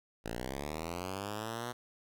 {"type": "linear sweep", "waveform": "5% pulse", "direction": "up", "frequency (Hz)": [53.8, 123.47], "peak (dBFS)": -26, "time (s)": [0.24, 1.73], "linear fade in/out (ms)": 20, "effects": []}